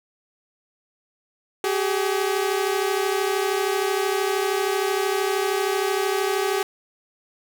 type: tone pair together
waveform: sawtooth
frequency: 382.9 / 415.9 Hz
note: G4 / G#4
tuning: -41 / +2 cents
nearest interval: minor second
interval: 143 cents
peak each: -19 / -21 dBFS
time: 1.64-6.63 s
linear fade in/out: 2 ms
effects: none